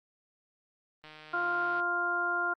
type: click train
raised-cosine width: 0.3 ms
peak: -33 dBFS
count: 118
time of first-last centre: 1.04-1.8 s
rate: 154 Hz
type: harmonic tone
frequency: 350 Hz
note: F4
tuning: 4 cents sharp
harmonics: 1 / 2 / 3 / 4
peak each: -39 / -36 / -36 / -29 dBFS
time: 1.33-2.54 s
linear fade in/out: 10 ms
effects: Opus 32 kbps